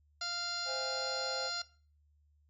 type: harmonic tone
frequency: 696 Hz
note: F5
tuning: 6 cents flat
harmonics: 1 / 2 / 3 / 4 / 5 / 6 / 7 / 8 / 10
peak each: -47 / -41 / -51 / -50 / -51 / -39 / -43 / -47 / -47 dBFS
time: 0.21-1.62 s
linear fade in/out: 5 ms
type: chord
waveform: triangle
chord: C augmented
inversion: none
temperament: just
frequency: 523.3 / 654.1 / 817.6 Hz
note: C5 / E5 / G#5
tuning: 0 / -14 / -27 cents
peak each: -39 / -44 / -43 dBFS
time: 0.65-1.51 s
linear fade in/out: 50 ms
effects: noise-tail reverb RT60 0.4 s tail -18 dB re dry + added 74 Hz sine -66 dBFS peak until 2.49 s